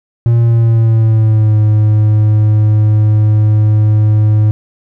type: tone with pitch glide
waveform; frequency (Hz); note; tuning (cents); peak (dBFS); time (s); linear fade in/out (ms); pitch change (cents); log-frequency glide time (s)
triangle; 117.2 to 106.85; A#2 to G#2; +10 to +50; -4; 0.26-4.51; 0; -160; 0.39-1.57
effects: none